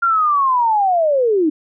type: linear sweep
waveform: sine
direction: down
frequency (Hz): 1400 to 292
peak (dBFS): -12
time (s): 0.02-1.5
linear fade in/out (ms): 10
effects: none